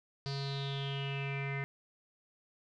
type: tone with low-pass filter sweep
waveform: square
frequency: 138.59 Hz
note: C#3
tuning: in tune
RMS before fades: -37 dBFS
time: 0.26-1.64 s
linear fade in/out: 0 ms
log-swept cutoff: 4700 to 2000 Hz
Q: 8.1
effects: none